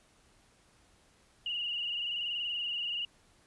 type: tone with frequency modulation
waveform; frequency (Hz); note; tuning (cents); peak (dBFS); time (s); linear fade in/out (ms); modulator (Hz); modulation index
sine; 2868; F7; +45; -32; 1.46-3.05; 2; 21; 4.2
effects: pink hiss -65 dBFS RMS until 3.46 s + resampled to 24000 Hz